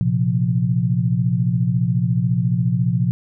sine chord, Bb suspended second, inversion none, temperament equal, 116.54 / 130.81 / 174.61 Hz, Bb2 / C3 / F3, 0 / 0 / 0 cents, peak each -20 dBFS, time 0.01-3.11 s, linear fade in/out 0 ms, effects none

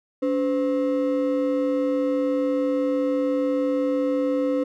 triangle ring-modulated tone, 397.5 Hz, G4, 24 cents sharp, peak -15 dBFS, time 0.22-4.64 s, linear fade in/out 10 ms, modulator 113 Hz, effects none

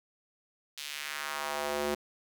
square tone with high-pass filter sweep, 73.1 Hz, D2, 7 cents flat, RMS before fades -35 dBFS, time 0.77-1.95 s, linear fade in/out 10 ms, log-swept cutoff 3500 to 330 Hz, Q 1.4, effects 9-bit

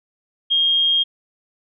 sine tone, 3234 Hz, G#7, 47 cents flat, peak -14 dBFS, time 0.5-1.04 s, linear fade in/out 20 ms, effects none

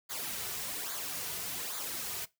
white noise with flanger, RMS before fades -38 dBFS, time 0.09-2.26 s, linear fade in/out 20 ms, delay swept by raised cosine 0.36 to 3.76 ms, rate 1.2 Hz, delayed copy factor -0.65, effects noise-tail reverb RT60 0.2 s tail -20 dB re dry

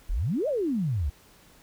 sine exponential two-way sweep, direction up then down, 32.42 to 640 to 63 Hz, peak -24 dBFS, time 0.09-1.1 s, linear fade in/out 10 ms, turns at 0.48 s, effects pink hiss -56 dBFS RMS until 1.62 s

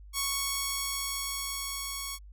5% pulse tone with level ramp, 1108.7 Hz, C#6, in tune, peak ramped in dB -16 to -23 dBFS, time 0.13-2.19 s, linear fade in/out 50 ms, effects added 50 Hz sine -46 dBFS peak until 2.32 s

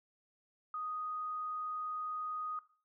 sine tone, 1244.5 Hz, D#6, in tune, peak -37 dBFS, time 0.74-2.59 s, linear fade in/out 2 ms, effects noise-tail reverb RT60 0.4 s tail -17 dB re dry

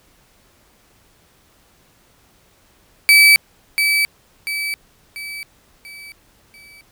35% pulse tone with echo, 2300 Hz, D7, 37 cents flat, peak -5 dBFS, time 3.09-3.36 s, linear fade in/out 0 ms, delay 690 ms, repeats 5, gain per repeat -7 dB, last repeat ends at 6.81 s, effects pink hiss -55 dBFS RMS until 6.91 s

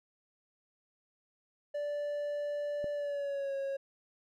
triangle tone with pitch glide, 584 to 548 Hz, D5 to C#5, -10 to -20 cents, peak -31 dBFS, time 1.74-3.77 s, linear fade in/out 10 ms, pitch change -110 cents, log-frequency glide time 2.93-3.55 s
click, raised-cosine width 2 ms, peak -29 dBFS, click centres 2.843 s
effects none

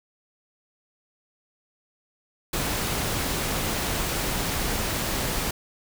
pink noise, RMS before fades -27 dBFS, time 2.53-5.51 s, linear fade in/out 5 ms, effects none

